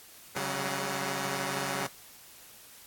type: tone cluster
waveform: 5% pulse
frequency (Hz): 137.9 / 188.3 / 204.8 / 732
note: C#3 / F#3 / G#3 / F#5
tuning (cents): -9 / +31 / -24 / -19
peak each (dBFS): -23 / -23 / -30 / -29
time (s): 0.36-1.87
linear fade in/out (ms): 5
effects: white hiss -52 dBFS RMS until 2.86 s + AAC 64 kbps